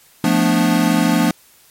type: chord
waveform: square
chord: B half-diminished seventh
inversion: second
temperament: equal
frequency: 174.61 / 220 / 246.9 / 293.7 Hz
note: F3 / A3 / B3 / D4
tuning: 0 / 0 / 0 / 0 cents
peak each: -19 dBFS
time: 0.24-1.31 s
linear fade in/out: 2 ms
effects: white hiss -50 dBFS RMS until 1.7 s + MP3 64 kbps